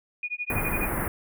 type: tone with tremolo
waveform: sine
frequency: 2453 Hz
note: D#7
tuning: 25 cents flat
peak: -26 dBFS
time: 0.23-0.89 s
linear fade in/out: 2 ms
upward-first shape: sine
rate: 12 Hz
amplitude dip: 100%
type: band-stop noise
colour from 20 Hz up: pink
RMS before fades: -28 dBFS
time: 0.5-1.08 s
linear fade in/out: 2 ms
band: 2200 to 10000 Hz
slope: 48 dB/octave
effects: none